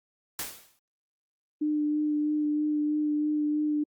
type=noise with exponential decay; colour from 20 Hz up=white; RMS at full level=-31 dBFS; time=0.39-0.79 s; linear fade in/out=1 ms; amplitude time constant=85 ms
type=tone with vibrato; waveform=sine; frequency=300 Hz; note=D4; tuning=37 cents sharp; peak=-24 dBFS; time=1.61-3.84 s; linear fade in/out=10 ms; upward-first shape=sine; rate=3.1 Hz; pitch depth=13 cents each way
effects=Opus 48 kbps

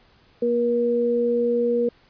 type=tone pair together; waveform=sine; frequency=237.4 / 477.6 Hz; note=A#3 / A#4; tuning=+32 / +42 cents; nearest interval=octave; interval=1210 cents; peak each=-25 / -19 dBFS; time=0.42-1.89 s; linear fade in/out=5 ms; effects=pink hiss -57 dBFS RMS until 2.09 s + resampled to 11025 Hz

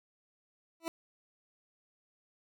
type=tone with exponential growth; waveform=20% pulse; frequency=329.6 Hz; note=E4; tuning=in tune; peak=-25 dBFS; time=0.8-0.88 s; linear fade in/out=1 ms; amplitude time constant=16 ms; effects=none

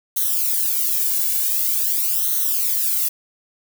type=noise with flanger; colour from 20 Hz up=violet; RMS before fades=-20 dBFS; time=0.16-3.09 s; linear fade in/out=10 ms; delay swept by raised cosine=0.4 to 1.6 ms; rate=0.46 Hz; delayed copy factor=-0.95; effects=none

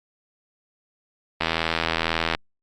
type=click train; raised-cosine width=0.3 ms; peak=-5 dBFS; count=78; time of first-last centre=1.41-2.349 s; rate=82 Hz; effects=Opus 24 kbps

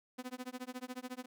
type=tone with tremolo; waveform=sawtooth; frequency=252.2 Hz; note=B3; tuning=36 cents sharp; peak=-35 dBFS; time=0.18-1.26 s; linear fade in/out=10 ms; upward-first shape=sine; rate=14 Hz; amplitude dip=100%; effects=none

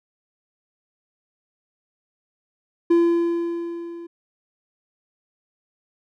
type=tone with level ramp; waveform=triangle; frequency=340.2 Hz; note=F4; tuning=45 cents flat; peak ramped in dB=-10 to -32 dBFS; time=2.9-4.07 s; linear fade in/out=10 ms; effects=none

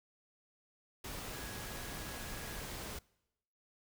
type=tone in noise; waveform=sine; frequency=1661.2 Hz; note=G#6; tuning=in tune; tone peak=-53 dBFS; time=1.33-2.63 s; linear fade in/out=5 ms; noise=pink; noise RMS=-44 dBFS; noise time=1.04-2.99 s; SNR=-12 dB; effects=noise-tail reverb RT60 0.9 s tail -24 dB re dry

